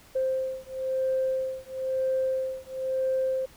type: beating tone pair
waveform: sine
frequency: 523.3 / 524.3 Hz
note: C5 / C5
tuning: 0 / +3 cents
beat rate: 1 Hz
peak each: -28 dBFS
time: 0.15-3.46 s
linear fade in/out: 10 ms
effects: tanh soft clip ceiling -18 dBFS + pink hiss -54 dBFS RMS until 3.56 s